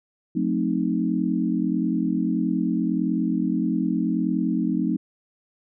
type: chord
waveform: sine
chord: F# diminished seventh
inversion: none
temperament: equal with one note detuned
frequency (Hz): 180.67 / 220 / 261.6 / 311.1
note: F#3 / A3 / C4 / Eb4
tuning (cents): -41 / 0 / 0 / 0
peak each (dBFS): -26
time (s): 0.35-4.97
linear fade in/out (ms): 10
effects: none